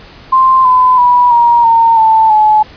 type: tone with pitch steps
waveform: sine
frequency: 1046.5 / 1012 / 978.7 / 946.4 / 915.3 / 885.1 / 855.9 Hz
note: C6 / B5 / B5 / A#5 / A#5 / A5 / A5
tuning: 0 / +42 / -16 / +26 / -32 / +10 / -48 cents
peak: -4 dBFS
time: 0.32-2.63 s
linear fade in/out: 10 ms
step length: 330 ms
effects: pink hiss -36 dBFS RMS until 2.76 s + resampled to 11025 Hz